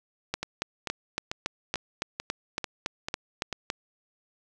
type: two click trains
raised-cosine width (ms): 0.2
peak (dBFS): -14 / -11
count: 8 / 13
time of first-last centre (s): 0.43-3.527 / 0.34-3.701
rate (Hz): 2.26 / 3.57
effects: none